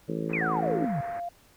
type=harmonic tone; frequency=55 Hz; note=A1; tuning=in tune; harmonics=3 / 4 / 5 / 6 / 7 / 8 / 9 / 10; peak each=-33 / -36 / -38 / -35 / -40 / -36 / -42 / -42 dBFS; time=0.08-0.86 s; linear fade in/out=10 ms
type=low-pass noise; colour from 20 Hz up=white; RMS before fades=-44 dBFS; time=0.29-1.2 s; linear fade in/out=5 ms; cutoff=2000 Hz; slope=48 dB/octave
type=exponential sweep; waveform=sine; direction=down; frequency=2600 to 130.3 Hz; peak=-27 dBFS; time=0.33-1.01 s; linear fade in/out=5 ms
type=tone with pitch glide; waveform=sine; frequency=740 to 694.4 Hz; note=F#5 to F5; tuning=0 to -10 cents; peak=-31 dBFS; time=0.41-1.29 s; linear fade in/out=5 ms; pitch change=-110 cents; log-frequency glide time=0.63-0.75 s
effects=pink hiss -59 dBFS RMS until 1.56 s